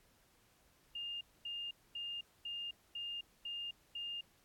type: tone bursts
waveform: sine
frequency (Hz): 2817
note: F7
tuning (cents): +14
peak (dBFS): -40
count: 7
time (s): 0.95-4.21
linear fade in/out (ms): 5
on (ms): 260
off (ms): 240
effects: pink hiss -70 dBFS RMS until 4.44 s + AAC 64 kbps

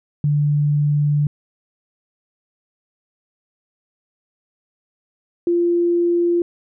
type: tone pair in turn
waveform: sine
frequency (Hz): 146.83 / 345.6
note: D3 / F4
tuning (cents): 0 / -18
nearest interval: octave + minor third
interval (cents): 1482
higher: second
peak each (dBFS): -14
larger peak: neither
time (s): 0.24-1.27 / 5.47-6.42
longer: first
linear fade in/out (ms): 2
effects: none

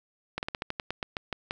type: slowing click train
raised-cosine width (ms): 0.3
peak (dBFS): -15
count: 12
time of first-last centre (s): 0.38-1.509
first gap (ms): 49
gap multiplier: 1.14
effects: none

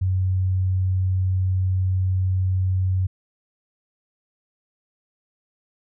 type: tone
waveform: sine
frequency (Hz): 93.3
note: F#2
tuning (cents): +15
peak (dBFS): -18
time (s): 0.01-3.07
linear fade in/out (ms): 10
effects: none

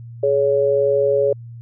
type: tone pair together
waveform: sine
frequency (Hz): 420.3 / 561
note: G#4 / C#5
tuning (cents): +21 / +21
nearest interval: perfect fourth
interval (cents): 500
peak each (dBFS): -17 / -16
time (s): 0.23-1.33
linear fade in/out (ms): 5
effects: added 117 Hz sine -33 dBFS peak until 1.61 s

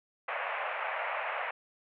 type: band-pass noise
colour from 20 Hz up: pink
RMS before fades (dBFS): -35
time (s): 0.28-1.51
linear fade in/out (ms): 5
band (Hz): 560 to 2600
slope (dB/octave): 48
effects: none

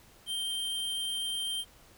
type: tone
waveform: square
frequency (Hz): 3154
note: G7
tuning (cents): +10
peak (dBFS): -32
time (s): 0.26-1.65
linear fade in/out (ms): 50
effects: pink hiss -58 dBFS RMS until 1.97 s

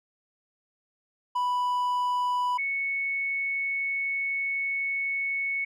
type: tone pair in turn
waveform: triangle / sine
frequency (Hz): 988 / 2212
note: B5 / C#7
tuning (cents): 0 / -4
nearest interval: octave + major second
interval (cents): 1396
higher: second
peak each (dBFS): -22 / -26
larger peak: first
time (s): 1.35-2.58 / 2.58-5.65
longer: second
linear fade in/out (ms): 10
effects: none

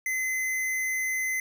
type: tone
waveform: square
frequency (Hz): 2045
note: C7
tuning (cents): -40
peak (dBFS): -27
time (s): 0.06-1.4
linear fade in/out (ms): 2
effects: none

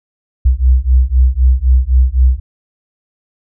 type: beating tone pair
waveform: sine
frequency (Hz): 61.74 / 65.64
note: B1 / C2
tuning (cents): 0 / +6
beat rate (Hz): 3.9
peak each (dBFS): -10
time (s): 0.45-2.4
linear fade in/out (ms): 10
effects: none

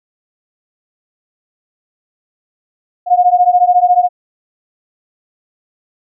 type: beating tone pair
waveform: sine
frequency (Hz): 711 / 725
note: F5 / F#5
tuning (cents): +31 / -35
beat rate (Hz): 14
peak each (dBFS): -10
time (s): 3.06-4.09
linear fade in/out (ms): 50
effects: none

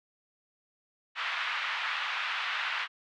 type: band-pass noise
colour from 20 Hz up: pink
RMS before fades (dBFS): -33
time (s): 1.15-2.88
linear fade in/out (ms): 50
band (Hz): 1100 to 3300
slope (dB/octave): 24
effects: none

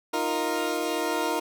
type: chord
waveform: 20% pulse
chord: Eb suspended second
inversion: none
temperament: equal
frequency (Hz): 311.1 / 349.2 / 466.2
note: Eb4 / F4 / Bb4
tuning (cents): 0 / 0 / 0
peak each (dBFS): -25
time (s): 0.13-1.4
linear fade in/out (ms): 10
effects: none

